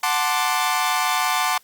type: chord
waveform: sawtooth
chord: D dominant seventh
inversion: first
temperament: equal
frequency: 740 / 880 / 1046.5 / 1174.7 Hz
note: F#5 / A5 / C6 / D6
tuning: 0 / 0 / 0 / 0 cents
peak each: -21 dBFS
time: 0.03-1.58 s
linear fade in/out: 5 ms
effects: white hiss -55 dBFS RMS until 1.63 s + Opus 48 kbps